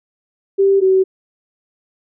sine tone pair in turn, 392 / 379.1 Hz, G4 / F#4, 0 / +42 cents, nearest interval minor second, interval 58 cents, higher first, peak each -9 dBFS, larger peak neither, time 0.58-0.81 / 0.81-1.04 s, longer neither, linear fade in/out 20 ms, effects none

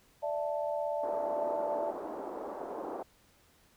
sine chord, D suspended second, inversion none, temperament equal with one note detuned, 587.3 / 664.6 / 880 Hz, D5 / E5 / A5, 0 / +14 / 0 cents, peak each -33 / -36 / -38 dBFS, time 0.22-1.92 s, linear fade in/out 20 ms
pink band-pass noise, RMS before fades -40 dBFS, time 1.03-3.03 s, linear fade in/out 5 ms, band 330 to 930 Hz, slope 24 dB/octave
effects pink hiss -65 dBFS RMS until 3.76 s

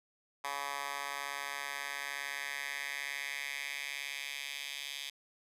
10% pulse tone with high-pass filter sweep, 141.1 Hz, C#3, 31 cents sharp, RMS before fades -40 dBFS, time 0.44-5.1 s, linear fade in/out 5 ms, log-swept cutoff 1100 to 3000 Hz, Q 2.5, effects resampled to 32000 Hz

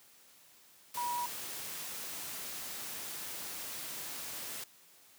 sine tone in noise, 967 Hz, B5, 37 cents flat, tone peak -33 dBFS, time 0.97-1.26 s, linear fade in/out 5 ms, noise white, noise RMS -42 dBFS, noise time 0.94-4.64 s, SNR +6 dB, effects white hiss -61 dBFS RMS until 5.18 s + high-pass 100 Hz 12 dB/octave

